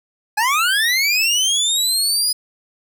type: linear sweep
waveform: 25% pulse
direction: up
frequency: 815 to 4986 Hz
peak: -11 dBFS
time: 0.37-2.33 s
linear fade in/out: 10 ms
effects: none